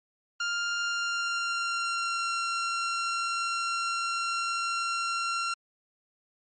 sawtooth tone with pitch glide, 1400 to 1370.4 Hz, F6 to F6, +4 to -33 cents, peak -24 dBFS, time 0.4-5.54 s, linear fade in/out 5 ms, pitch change -37 cents, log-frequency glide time 0.81-2.29 s, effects MP3 32 kbps

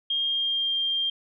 sine tone with pitch glide, 3223 to 3193 Hz, G7 to G7, +47 to +31 cents, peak -23 dBFS, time 0.1-1.1 s, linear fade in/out 5 ms, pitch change -16 cents, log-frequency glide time 0.24-0.76 s, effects none

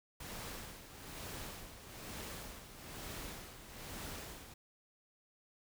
pink noise with tremolo, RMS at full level -45 dBFS, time 0.2-4.54 s, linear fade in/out 5 ms, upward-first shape sine, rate 1.1 Hz, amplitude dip 65%, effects none

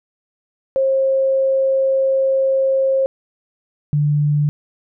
sine tone pair in turn, 535 / 147.46 Hz, C5 / D3, +38 / +7 cents, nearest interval octave + minor seventh, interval 2231 cents, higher first, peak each -13 dBFS, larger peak neither, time 0.76-3.06 / 3.93-4.49 s, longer first, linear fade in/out 0 ms, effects none

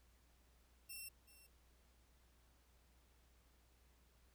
5% pulse tone with echo, 2705 Hz, E7, 44 cents sharp, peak -40 dBFS, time 0.89-1.09 s, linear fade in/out 10 ms, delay 380 ms, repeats 1, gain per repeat -15 dB, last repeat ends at 1.47 s, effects added 60 Hz sine -70 dBFS peak until 4.34 s + pink hiss -75 dBFS RMS until 4.34 s

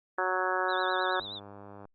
harmonic tone, 185 Hz, F#3, in tune, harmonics 2 / 3 / 4 / 5 / 6 / 7 / 8 / 9, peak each -35 / -35 / -35 / -35 / -35 / -35 / -35 / -35 dBFS, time 0.18-1.2 s, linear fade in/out 5 ms
sine tone with vibrato, 3729 Hz, A#7, in tune, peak -38 dBFS, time 0.68-1.4 s, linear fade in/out 20 ms, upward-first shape triangle, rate 9.5 Hz, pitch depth 140 cents each way
click train, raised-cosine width 1 ms, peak -33 dBFS, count 67, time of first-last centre 1.2-1.853 s, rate 101 Hz
effects Opus 32 kbps

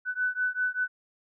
sine beating tone pair, 1495 / 1500.1 Hz, F#6 / F#6, +17 / +23 cents, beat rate 5.1 Hz, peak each -29 dBFS, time 0.05-0.88 s, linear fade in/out 50 ms, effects none

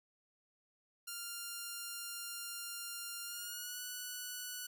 5% pulse tone with pitch glide, 1396.9 to 1479.1 Hz, F6 to F#6, 0 to -1 cents, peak -31 dBFS, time 1.07-4.67 s, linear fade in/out 10 ms, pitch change +99 cents, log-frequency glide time 3.24-3.81 s, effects none

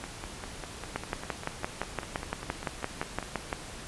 two click trains, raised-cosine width 0.5 ms, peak -14 / -22 dBFS, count 16 / 17, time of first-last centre 0.96-3.528 / 0.04-3.227 s, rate 5.84 / 5.02 Hz, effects pink hiss -43 dBFS RMS until 3.87 s + resampled to 24000 Hz

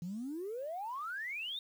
triangle exponential sweep, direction up, 164.81 to 3754 Hz, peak -34 dBFS, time 0.02-1.59 s, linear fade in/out 2 ms, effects tanh soft clip ceiling -35 dBFS + 10-bit

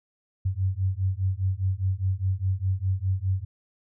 sine beating tone pair, 92.5 / 97.4 Hz, F#2 / G2, 0 / -11 cents, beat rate 4.9 Hz, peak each -26 dBFS, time 0.45-3.45 s, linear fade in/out 10 ms, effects none

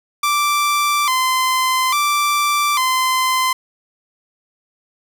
sawtooth tone with vibrato, 1100 Hz, C#6, 14 cents flat, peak -11 dBFS, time 0.23-3.53 s, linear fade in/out 5 ms, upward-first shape square, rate 0.59 Hz, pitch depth 110 cents each way, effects none

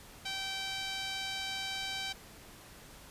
sawtooth tone with band-pass filter, 775 Hz, G5, 20 cents flat, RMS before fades -38 dBFS, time 0.25-2.13 s, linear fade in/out 10 ms, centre 3700 Hz, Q 1.5, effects pink hiss -53 dBFS RMS until 3.1 s + resampled to 32000 Hz

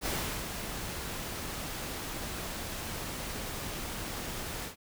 pink noise with ADSR envelope, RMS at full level -32 dBFS, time 0.01-4.76 s, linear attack 49 ms, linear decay 400 ms, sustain -6 dB, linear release 110 ms, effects none

